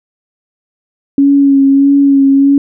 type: tone with vibrato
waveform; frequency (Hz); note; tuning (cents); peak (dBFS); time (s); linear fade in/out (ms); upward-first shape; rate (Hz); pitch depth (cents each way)
sine; 277.1; C#4; -1; -4; 1.18-2.58; 2; sine; 1.6; 24
effects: none